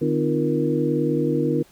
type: tone cluster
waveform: sine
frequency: 150.4 / 255.8 / 306.5 / 345.2 / 469.1 Hz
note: D3 / C4 / D#4 / F4 / A#4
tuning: +42 / -39 / -26 / -20 / +11 cents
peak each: -25 dBFS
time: 0.01-1.63 s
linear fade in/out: 10 ms
effects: pink hiss -54 dBFS RMS until 1.71 s